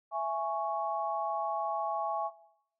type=chord; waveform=sine; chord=C# minor; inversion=first; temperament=just; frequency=665.2 / 831.5 / 1108.7 Hz; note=E5 / G#5 / C#6; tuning=+16 / +2 / 0 cents; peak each=-35 / -33 / -35 dBFS; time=0.11-2.31 s; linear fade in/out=50 ms; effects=noise-tail reverb RT60 0.8 s tail -19 dB re dry